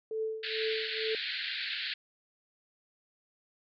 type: tone with tremolo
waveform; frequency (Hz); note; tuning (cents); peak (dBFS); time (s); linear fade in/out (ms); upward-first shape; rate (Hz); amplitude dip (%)
sine; 440; A4; 0; -29; 0.11-1.15; 2; triangle; 2.2; 90
type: band-pass noise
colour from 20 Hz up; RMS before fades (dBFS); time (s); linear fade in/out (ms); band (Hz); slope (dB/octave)
white; -36; 0.43-1.94; 5; 1500 to 4500; 96
effects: none